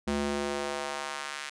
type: tone with high-pass filter sweep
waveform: square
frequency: 71.6 Hz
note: D2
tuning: 43 cents flat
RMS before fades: -33 dBFS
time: 0.07-1.5 s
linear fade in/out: 10 ms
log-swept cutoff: 180 to 1800 Hz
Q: 1.1
effects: resampled to 22050 Hz